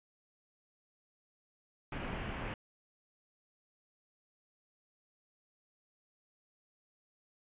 pink low-pass noise, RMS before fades -40 dBFS, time 1.92-2.54 s, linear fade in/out 2 ms, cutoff 3000 Hz, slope 48 dB/octave, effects resampled to 8000 Hz

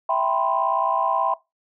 sine chord, C major seventh, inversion first, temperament equal, 659.3 / 784 / 987.8 / 1046.5 Hz, E5 / G5 / B5 / C6, 0 / 0 / 0 / 0 cents, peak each -24 dBFS, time 0.09-1.34 s, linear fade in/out 5 ms, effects noise-tail reverb RT60 0.2 s tail -19 dB re dry + tanh soft clip ceiling -8 dBFS

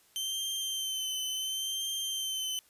sawtooth tone with vibrato, 3101 Hz, G7, 19 cents flat, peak -29 dBFS, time 0.16-2.59 s, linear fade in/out 0 ms, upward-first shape sine, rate 0.71 Hz, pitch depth 34 cents each way, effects white hiss -64 dBFS RMS until 2.69 s + resampled to 32000 Hz

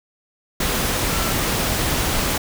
sine tone in noise, 1347 Hz, E6, 37 cents sharp, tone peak -32 dBFS, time 1.11-1.33 s, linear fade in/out 5 ms, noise pink, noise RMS -21 dBFS, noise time 0.6-2.38 s, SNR -14 dB, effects none

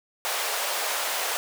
pink high-pass noise, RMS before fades -28 dBFS, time 0.25-1.37 s, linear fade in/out 0 ms, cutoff 550 Hz, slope 24 dB/octave, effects none

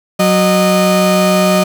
35% pulse tone pair together, 185 / 614.4 Hz, F#3 / D#5, 0 / -22 cents, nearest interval octave + major sixth, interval 2078 cents, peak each -10 dBFS, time 0.19-1.64 s, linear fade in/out 10 ms, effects none

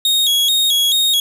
40% pulse tone with vibrato, 3520 Hz, A7, in tune, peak -11 dBFS, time 0.05-1.2 s, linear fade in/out 2 ms, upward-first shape square, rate 2.3 Hz, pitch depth 97 cents each way, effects 7-bit

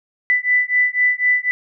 sine beating tone pair, 1987 / 1991 Hz, B6 / B6, +10 / +14 cents, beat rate 4 Hz, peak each -17 dBFS, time 0.3-1.51 s, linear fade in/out 0 ms, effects none

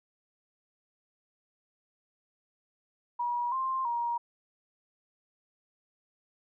sine tone with pitch steps, 962 / 1052 / 946 Hz, B5 / C6 / A#5, -46 / +9 / +25 cents, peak -28 dBFS, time 3.19-4.18 s, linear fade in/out 10 ms, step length 330 ms, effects none

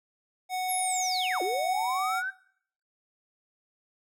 square tone with pitch glide, 740 to 751.2 Hz, F#5 to F#5, 0 to +26 cents, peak -29 dBFS, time 0.49-2.23 s, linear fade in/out 50 ms, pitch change +26 cents, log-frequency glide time 1.61-1.99 s
sine linear two-way sweep, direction down then up, 11660 to 335.7 to 1586 Hz, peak -29 dBFS, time 0.68-2.31 s, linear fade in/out 20 ms, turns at 1.42 s
effects noise-tail reverb RT60 0.6 s tail -20 dB re dry

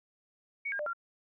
sine tone with pitch steps, 2235 / 1614 / 597 / 1381 Hz, C#7 / G#6 / D5 / F6, +14 / -50 / +28 / -20 cents, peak -32 dBFS, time 0.65-0.934 s, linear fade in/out 10 ms, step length 71 ms, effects none

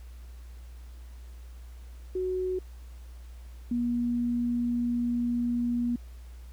sine tone pair in turn, 370 / 239.9 Hz, F#4 / A#3, 0 / +50 cents, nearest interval minor sixth, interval 750 cents, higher first, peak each -27 / -25 dBFS, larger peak second, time 2.15-2.59 / 3.71-5.96 s, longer second, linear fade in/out 5 ms, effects added 60 Hz sine -42 dBFS peak until 6.52 s + pink hiss -60 dBFS RMS until 6.52 s

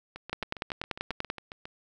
two click trains, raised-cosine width 0.3 ms, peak -14 / -24 dBFS, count 11 / 12, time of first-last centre 0.33-1.301 / 0.16-1.655 s, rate 10.3 / 7.36 Hz, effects none

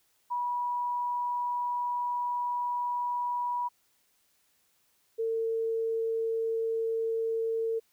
sine tone pair in turn, 973 / 451.8 Hz, B5 / A4, -26 / +46 cents, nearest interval octave + minor second, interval 1328 cents, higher first, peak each -28 / -27 dBFS, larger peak second, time 0.3-3.69 / 5.18-7.8 s, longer first, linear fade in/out 20 ms, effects white hiss -70 dBFS RMS until 7.92 s

